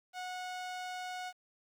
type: tone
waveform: sawtooth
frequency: 732 Hz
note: F#5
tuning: 19 cents flat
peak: -35 dBFS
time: 0.13-1.33 s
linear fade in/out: 50 ms
effects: low-pass 7000 Hz 12 dB/octave + 11-bit